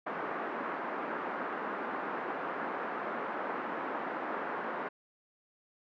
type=band-pass noise; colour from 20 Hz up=white; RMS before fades=-37 dBFS; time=0.06-4.89 s; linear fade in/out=10 ms; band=220 to 1500 Hz; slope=24 dB/octave; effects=none